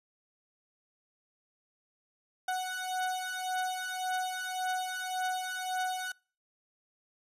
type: beating tone pair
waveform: 30% pulse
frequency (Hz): 740 / 741.8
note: F#5 / F#5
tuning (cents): 0 / +4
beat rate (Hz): 1.8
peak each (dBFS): -33 / -32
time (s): 2.48-6.12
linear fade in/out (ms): 5
effects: noise-tail reverb RT60 0.4 s tail -26 dB re dry + resampled to 32000 Hz